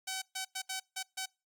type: tone bursts at uneven times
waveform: 5% pulse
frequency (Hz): 760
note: F#5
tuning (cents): +46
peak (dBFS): -24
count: 6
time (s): 0.07-0.22 / 0.35-0.45 / 0.55-0.62 / 0.69-0.8 / 0.96-1.03 / 1.17-1.26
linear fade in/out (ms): 10
effects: noise-tail reverb RT60 0.3 s tail -26 dB re dry + Opus 48 kbps